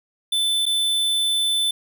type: tone with dropouts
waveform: square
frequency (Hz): 3520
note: A7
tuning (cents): 0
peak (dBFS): -19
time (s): 0.32-1.71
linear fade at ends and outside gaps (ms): 5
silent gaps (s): 0.656-0.663
effects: none